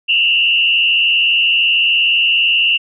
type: tone with frequency modulation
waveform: sine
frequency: 2793 Hz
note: F7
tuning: 1 cent flat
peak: -10 dBFS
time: 0.08-2.78 s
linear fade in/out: 20 ms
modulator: 83.6 Hz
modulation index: 1.5
effects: none